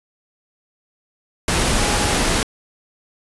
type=tone in noise; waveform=sine; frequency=830.6 Hz; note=G#5; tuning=in tune; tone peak=-27 dBFS; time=1.79-2.13 s; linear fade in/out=2 ms; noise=pink; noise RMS=-18 dBFS; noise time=1.48-2.43 s; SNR=-12 dB; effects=resampled to 24000 Hz

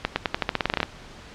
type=accelerating click train; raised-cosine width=0.3 ms; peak=-5 dBFS; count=14; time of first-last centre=0.05-0.83 s; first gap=110 ms; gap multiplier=0.89; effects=pink hiss -44 dBFS RMS until 1.34 s + low-pass 5000 Hz 12 dB/octave

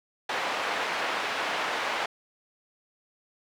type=band-pass noise; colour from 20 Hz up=pink; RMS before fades=-30 dBFS; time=0.29-2.06 s; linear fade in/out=5 ms; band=650 to 2800 Hz; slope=12 dB/octave; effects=none

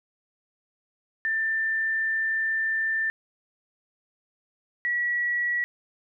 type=tone pair in turn; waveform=sine; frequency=1783 / 1930.7 Hz; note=A6 / B6; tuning=+22 / -40 cents; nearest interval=minor second; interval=138 cents; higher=second; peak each=-23 dBFS; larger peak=neither; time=1.25-3.1 / 4.85-5.64 s; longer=first; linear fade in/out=0 ms; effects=none

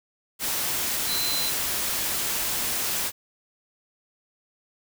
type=tone in noise; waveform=sine; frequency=4051 Hz; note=B7; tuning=43 cents sharp; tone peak=-27 dBFS; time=1.06-1.53 s; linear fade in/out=50 ms; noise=white; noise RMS=-27 dBFS; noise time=0.39-3.12 s; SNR=-3 dB; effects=none

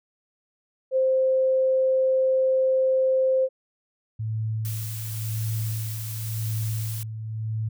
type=tone; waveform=sine; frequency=523.3 Hz; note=C5; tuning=in tune; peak=-18 dBFS; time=0.91-3.49 s; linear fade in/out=50 ms
type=tone with tremolo; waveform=sine; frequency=110 Hz; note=A2; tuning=in tune; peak=-24 dBFS; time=4.19-7.69 s; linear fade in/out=10 ms; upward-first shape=sine; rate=0.93 Hz; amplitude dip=55%
type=noise; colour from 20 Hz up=blue; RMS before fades=-37 dBFS; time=4.65-7.03 s; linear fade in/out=0 ms
effects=none

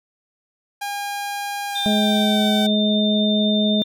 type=tone with pitch glide; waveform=sawtooth; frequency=810 to 764.5 Hz; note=G#5 to G5; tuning=-43 to -44 cents; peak=-21 dBFS; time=0.81-2.67 s; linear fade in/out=10 ms; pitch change=-101 cents; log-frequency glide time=1.68-2.44 s
type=tone; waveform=sine; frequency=3604 Hz; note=A7; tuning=41 cents sharp; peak=-22 dBFS; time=1.75-3.84 s; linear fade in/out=10 ms
type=harmonic tone; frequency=211.1 Hz; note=G#3; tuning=29 cents sharp; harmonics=1 / 2 / 3; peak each=-17 / -29 / -24 dBFS; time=1.86-3.82 s; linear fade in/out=0 ms
effects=none

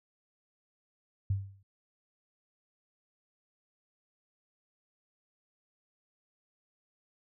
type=tone with exponential decay; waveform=sine; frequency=98 Hz; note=G2; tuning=in tune; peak=-24 dBFS; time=1.3-1.63 s; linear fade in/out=5 ms; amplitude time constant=71 ms; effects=none

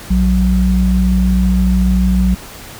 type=tone pair together; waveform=sine; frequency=59.5 / 185 Hz; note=A#1 / F#3; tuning=+36 / 0 cents; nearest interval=octave + minor sixth; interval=1964 cents; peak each=-12 dBFS; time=0.1-2.35 s; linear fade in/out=10 ms; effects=pink hiss -33 dBFS RMS until 2.79 s

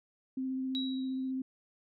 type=tone with vibrato; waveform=sine; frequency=261.6 Hz; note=C4; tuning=in tune; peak=-32 dBFS; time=0.37-1.42 s; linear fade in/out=5 ms; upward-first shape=triangle; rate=15 Hz; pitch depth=14 cents each way
type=tone with exponential decay; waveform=sine; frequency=3872 Hz; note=B7; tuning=35 cents flat; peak=-32 dBFS; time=0.75-1.31 s; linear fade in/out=0 ms; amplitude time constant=120 ms
effects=none

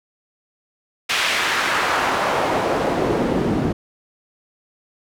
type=noise with band-pass filter sweep; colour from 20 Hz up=pink; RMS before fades=-20 dBFS; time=1.09-3.73 s; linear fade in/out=10 ms; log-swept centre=2700 to 230 Hz; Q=1.1; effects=none

